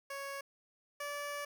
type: tone pair in turn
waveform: 15% pulse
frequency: 554.4 / 578.4 Hz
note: C#5 / D5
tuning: 0 / -27 cents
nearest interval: minor second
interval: 73 cents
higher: second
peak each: -34 / -32 dBFS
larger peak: second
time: 0.1-0.41 / 1-1.45 s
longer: second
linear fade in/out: 5 ms
effects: none